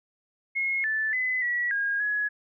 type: tone with pitch steps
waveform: sine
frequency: 2162 / 1753 / 2018 / 1934 / 1629 / 1683 Hz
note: C#7 / A6 / B6 / B6 / G#6 / G#6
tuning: -44 / -7 / +37 / -37 / -34 / +23 cents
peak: -24 dBFS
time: 0.55-2.29 s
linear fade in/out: 20 ms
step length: 290 ms
effects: none